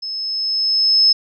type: tone with level ramp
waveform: sine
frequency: 5200 Hz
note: E8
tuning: 24 cents flat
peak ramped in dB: -24 to -8 dBFS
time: 0.02-1.13 s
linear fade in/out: 10 ms
effects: none